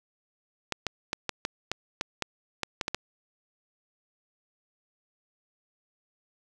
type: clicks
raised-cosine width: 0.2 ms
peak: -11 dBFS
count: 12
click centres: 0.723 / 0.867 / 1.131 / 1.293 / 1.451 / 1.716 / 2.011 / 2.223 / 2.633 / 2.812 / 2.881 / 2.946 s
effects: 8-bit